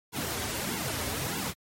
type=noise with flanger; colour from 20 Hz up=pink; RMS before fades=-32 dBFS; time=0.12-1.54 s; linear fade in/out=50 ms; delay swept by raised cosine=1.6 to 6.2 ms; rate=1.6 Hz; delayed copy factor=-0.9; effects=high-pass 80 Hz 12 dB/octave + MP3 64 kbps